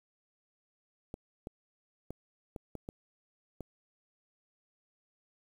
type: clicks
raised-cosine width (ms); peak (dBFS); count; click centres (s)
2; -27; 7; 1.141 / 1.471 / 2.106 / 2.562 / 2.753 / 2.889 / 3.607
effects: 9-bit